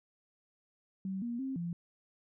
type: tone with pitch steps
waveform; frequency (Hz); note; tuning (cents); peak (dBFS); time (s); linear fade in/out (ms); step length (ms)
sine; 191.2 / 237.1 / 266.2 / 171.4; G3 / A#3 / C4 / F3; -43 / +30 / +30 / -32; -34; 1.05-1.73; 2; 170
effects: none